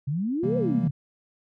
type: exponential two-way sweep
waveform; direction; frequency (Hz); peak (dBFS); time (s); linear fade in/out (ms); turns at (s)
sine; up then down; 131 to 524 to 131; -24; 0.07-0.91; 10; 0.57
type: chord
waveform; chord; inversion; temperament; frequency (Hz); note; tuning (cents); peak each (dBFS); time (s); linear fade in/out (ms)
triangle; C dominant seventh; none; equal; 130.81 / 164.81 / 196 / 233.1; C3 / E3 / G3 / Bb3; 0 / 0 / 0 / 0; -29 / -29 / -29 / -26; 0.43-0.88; 5
effects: none